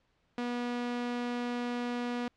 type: tone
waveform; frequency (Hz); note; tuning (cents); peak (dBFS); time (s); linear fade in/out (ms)
sawtooth; 242.5; B3; -31; -28; 0.38-2.28; 2
effects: pink hiss -73 dBFS RMS until 2.36 s + low-pass 4000 Hz 12 dB/octave